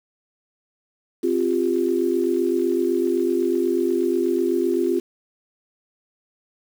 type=chord; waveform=sine; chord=C suspended fourth; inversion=none; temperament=equal with one note detuned; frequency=261.6 / 349.2 / 397.2 Hz; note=C4 / F4 / G4; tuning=0 / 0 / +23 cents; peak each=-25 / -20 / -24 dBFS; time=1.23-5 s; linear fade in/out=10 ms; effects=7-bit